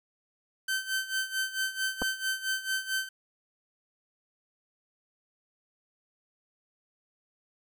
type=tone with tremolo; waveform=sawtooth; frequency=1543 Hz; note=G6; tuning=28 cents flat; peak=-23 dBFS; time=0.68-3.09 s; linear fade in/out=5 ms; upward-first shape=sine; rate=4.5 Hz; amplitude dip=80%
type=clicks; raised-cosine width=1 ms; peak=-17 dBFS; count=2; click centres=2.018 / 2.022 s
effects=none